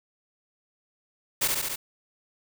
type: noise with echo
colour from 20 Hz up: white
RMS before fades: -24 dBFS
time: 1.41-1.48 s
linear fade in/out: 10 ms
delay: 70 ms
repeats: 4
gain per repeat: -2 dB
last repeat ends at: 1.76 s
effects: none